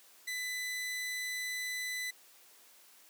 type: tone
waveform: sawtooth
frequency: 2000 Hz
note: B6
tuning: 21 cents sharp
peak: -32 dBFS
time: 0.27-2.11 s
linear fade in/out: 10 ms
effects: white hiss -60 dBFS RMS until 3.09 s + high-pass 300 Hz 12 dB/octave